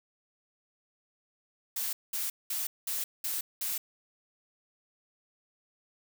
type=noise bursts; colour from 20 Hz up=blue; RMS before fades=-33 dBFS; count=6; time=1.76-3.78 s; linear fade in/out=5 ms; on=170 ms; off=200 ms; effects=none